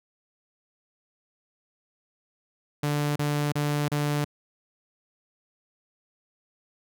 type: tone bursts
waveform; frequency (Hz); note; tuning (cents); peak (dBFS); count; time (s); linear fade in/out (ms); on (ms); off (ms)
sawtooth; 146.83; D3; 0; -20; 4; 2.83-4.246; 5; 330; 32
effects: none